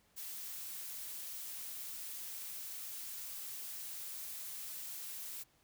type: noise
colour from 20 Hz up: blue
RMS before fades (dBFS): -45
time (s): 0.16-5.44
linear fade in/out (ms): 20
effects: pink hiss -71 dBFS RMS until 5.63 s